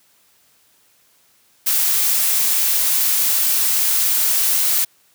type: noise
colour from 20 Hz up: blue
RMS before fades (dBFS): -17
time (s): 1.66-4.85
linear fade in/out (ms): 10
effects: white hiss -57 dBFS RMS until 5.14 s + high-pass 60 Hz 12 dB/octave